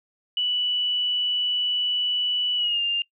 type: tone with pitch glide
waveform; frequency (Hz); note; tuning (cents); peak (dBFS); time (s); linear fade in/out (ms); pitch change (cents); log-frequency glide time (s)
sine; 2960 to 2802; F#7 to F7; 0 to +5; -21; 0.37-3.02; 2; -95; 2.56-2.81
effects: noise-tail reverb RT60 0.1 s tail -22 dB re dry